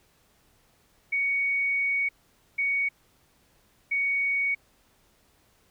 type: tone bursts at uneven times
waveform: sine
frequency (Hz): 2235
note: C#7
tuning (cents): +14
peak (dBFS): -23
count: 3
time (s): 1.12-2.09 / 2.58-2.89 / 3.91-4.55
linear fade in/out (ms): 10
effects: pink hiss -64 dBFS RMS until 5.7 s